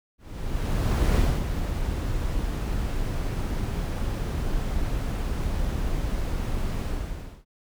brown noise with ADSR envelope, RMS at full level -19 dBFS, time 0.18-7.45 s, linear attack 990 ms, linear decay 260 ms, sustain -8 dB, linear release 610 ms, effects none

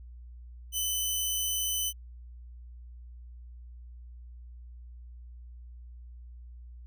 10% pulse tone, 3019 Hz, F#7, 34 cents sharp, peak -20 dBFS, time 0.72-1.93 s, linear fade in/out 50 ms, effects added 60 Hz sine -44 dBFS peak until 6.86 s

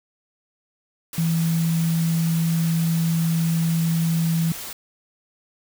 sine tone in noise, 164.81 Hz, E3, in tune, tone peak -18 dBFS, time 1.18-4.52 s, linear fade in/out 2 ms, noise white, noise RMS -34 dBFS, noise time 1.13-4.73 s, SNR +13 dB, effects none

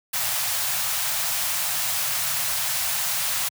white band-stop noise, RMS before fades -25 dBFS, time 0.13-3.49 s, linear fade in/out 10 ms, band 160 to 600 Hz, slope 48 dB/octave, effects high-pass 100 Hz 12 dB/octave

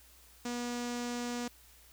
sawtooth tone with low-pass filter, 241.7 Hz, B3, 37 cents flat, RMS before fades -37 dBFS, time 0.45-1.48 s, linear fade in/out 5 ms, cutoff 6900 Hz, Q 2.4, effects added 60 Hz sine -62 dBFS peak until 1.92 s + white hiss -60 dBFS RMS until 1.92 s

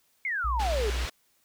sine exponential sweep, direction down, 2217 to 391.6 Hz, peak -27 dBFS, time 0.25-0.9 s, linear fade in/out 2 ms
sine tone, 60.2 Hz, B1, 44 cents flat, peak -27 dBFS, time 0.44-1.06 s, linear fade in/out 10 ms
white low-pass noise, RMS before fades -37 dBFS, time 0.59-1.1 s, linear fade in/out 10 ms, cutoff 3800 Hz, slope 12 dB/octave
effects white hiss -68 dBFS RMS until 1.44 s

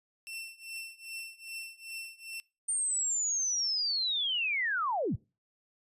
sawtooth tone with tremolo, 2693 Hz, E7, 36 cents sharp, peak -34 dBFS, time 0.27-2.4 s, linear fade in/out 0 ms, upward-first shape triangle, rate 2.5 Hz, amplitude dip 95%
sine linear sweep, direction down, 8900 to 68.2 Hz, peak -28 dBFS, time 2.68-5.16 s, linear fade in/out 10 ms
effects noise-tail reverb RT60 0.3 s tail -24 dB re dry + resampled to 32000 Hz

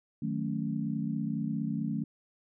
sine chord, D# half-diminished seventh, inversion none, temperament equal, 155.56 / 185 / 220 / 277.2 Hz, D#3 / F#3 / A3 / C#4, 0 / 0 / 0 / 0 cents, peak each -35 / -37 / -33 / -37 dBFS, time 0.22-2.04 s, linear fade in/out 5 ms, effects none

